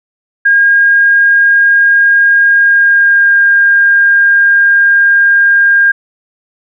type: tone with pitch glide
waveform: sine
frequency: 1622 to 1609.9 Hz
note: G#6 to G6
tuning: -41 to +46 cents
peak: -4 dBFS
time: 0.45-5.92 s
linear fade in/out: 10 ms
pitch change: -13 cents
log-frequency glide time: 2.48-3.36 s
effects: none